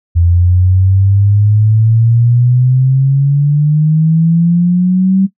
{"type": "exponential sweep", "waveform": "sine", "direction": "up", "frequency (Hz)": [84.4, 194.1], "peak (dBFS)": -6, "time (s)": [0.15, 5.27], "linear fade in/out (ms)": 20, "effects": ["noise-tail reverb RT60 0.1 s tail -17 dB re dry"]}